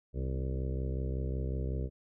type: harmonic tone with a mistuned harmonic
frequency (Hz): 65.41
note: C2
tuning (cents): 0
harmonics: 1 / 2 / 3 / 4 / 5 / 6 / 7 / 8 / 9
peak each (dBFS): -33 / -37 / -45 / -47 / -47 / -45 / -46 / -51 / -52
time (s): 0.13-1.9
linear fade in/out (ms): 50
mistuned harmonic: 4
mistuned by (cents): -39
effects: none